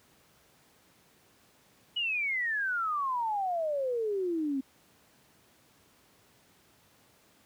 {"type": "exponential sweep", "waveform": "sine", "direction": "down", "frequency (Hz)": [2960, 261.6], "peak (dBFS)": -28, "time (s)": [1.96, 4.61], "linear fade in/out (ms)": 10, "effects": ["pink hiss -63 dBFS RMS until 7.45 s", "high-pass 100 Hz 12 dB/octave"]}